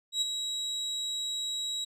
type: tone with ADSR envelope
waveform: 35% pulse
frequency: 3859 Hz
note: B7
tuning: 41 cents flat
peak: -22 dBFS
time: 0.12-1.85 s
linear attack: 95 ms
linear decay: 18 ms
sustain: -7 dB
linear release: 13 ms
effects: resampled to 32000 Hz